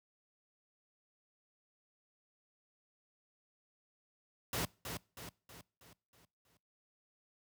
pink noise with echo, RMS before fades -36 dBFS, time 4.53-4.65 s, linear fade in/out 2 ms, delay 320 ms, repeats 6, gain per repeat -6 dB, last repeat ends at 6.57 s, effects noise-tail reverb RT60 0.4 s tail -24 dB re dry + high-pass 60 Hz 12 dB/octave

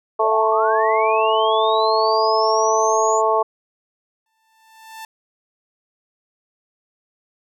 harmonic tone, 220 Hz, A3, in tune, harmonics 2 / 3 / 4 / 5, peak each -20 / -20 / -20 / -20 dBFS, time 0.19-3.43 s, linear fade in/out 10 ms
sine linear sweep, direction up, 450 to 7040 Hz, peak -26 dBFS, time 0.2-3.22 s, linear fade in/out 50 ms
sawtooth tone with exponential growth, 887 Hz, A5, 14 cents sharp, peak -27 dBFS, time 4.26-5.05 s, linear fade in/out 2 ms, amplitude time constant 170 ms
effects none

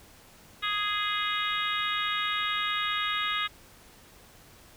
harmonic tone, 415.3 Hz, G#4, in tune, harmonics 3 / 4 / 5 / 6 / 7 / 8 / 9, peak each -31 / -35 / -34 / -39 / -37 / -37 / -34 dBFS, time 0.62-3.48 s, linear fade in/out 20 ms, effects pink hiss -54 dBFS RMS until 4.76 s

